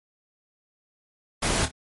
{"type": "noise with echo", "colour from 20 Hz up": "pink", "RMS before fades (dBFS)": -24, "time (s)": [1.42, 1.66], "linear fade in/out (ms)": 10, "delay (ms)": 27, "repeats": 2, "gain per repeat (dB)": -10, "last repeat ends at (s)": 1.714, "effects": ["MP3 48 kbps"]}